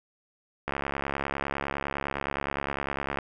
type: click train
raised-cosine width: 0.5 ms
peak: -14 dBFS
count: 176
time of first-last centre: 0.68-3.187 s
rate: 69.8 Hz
effects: none